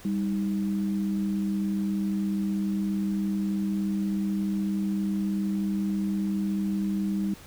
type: tone pair together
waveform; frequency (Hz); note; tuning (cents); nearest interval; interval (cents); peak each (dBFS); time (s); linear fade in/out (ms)
sine; 198.7 / 315.4; G3 / D#4; +24 / +24; minor sixth; 800; -25 / -33; 0.05-7.34; 2
effects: added 82 Hz sine -53 dBFS peak until 7.46 s + pink hiss -49 dBFS RMS until 7.46 s